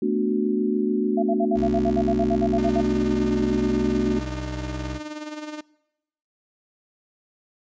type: chord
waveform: sine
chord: B minor seventh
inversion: third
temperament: equal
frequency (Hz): 220 / 246.9 / 293.7 / 370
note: A3 / B3 / D4 / F#4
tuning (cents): 0 / 0 / 0 / 0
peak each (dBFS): -25 / -27 / -26 / -24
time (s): 0.02-4.19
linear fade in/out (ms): 5
type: tone bursts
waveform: sine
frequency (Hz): 678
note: E5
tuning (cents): +49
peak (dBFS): -22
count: 15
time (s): 1.17-2.81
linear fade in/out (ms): 10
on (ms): 58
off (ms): 55
type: tone with vibrato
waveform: 25% pulse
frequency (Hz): 64.3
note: C2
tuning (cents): -30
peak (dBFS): -26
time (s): 1.54-5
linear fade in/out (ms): 50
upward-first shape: sine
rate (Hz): 0.92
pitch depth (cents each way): 14
type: tone with tremolo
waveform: sawtooth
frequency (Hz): 302.9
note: D#4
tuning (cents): -46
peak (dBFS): -26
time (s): 2.58-5.61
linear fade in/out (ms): 5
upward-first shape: sine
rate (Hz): 19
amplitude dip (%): 60
effects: noise-tail reverb RT60 0.9 s tail -23 dB re dry + resampled to 16000 Hz